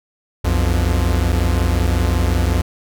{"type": "tone pair together", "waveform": "45% pulse", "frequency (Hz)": [61.52, 87], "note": ["B1", "F2"], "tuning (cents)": [-6, -6], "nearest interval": "tritone", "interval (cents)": 600, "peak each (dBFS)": -17, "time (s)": [0.44, 2.62], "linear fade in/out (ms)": 10, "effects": []}